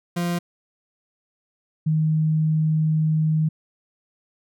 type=tone pair in turn; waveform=40% pulse / sine; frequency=173.6 / 156.5 Hz; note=F3 / D#3; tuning=-10 / +10 cents; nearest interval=major second; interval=180 cents; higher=first; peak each=-21 / -17 dBFS; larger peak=second; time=0.16-0.39 / 1.86-3.49 s; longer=second; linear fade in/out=10 ms; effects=none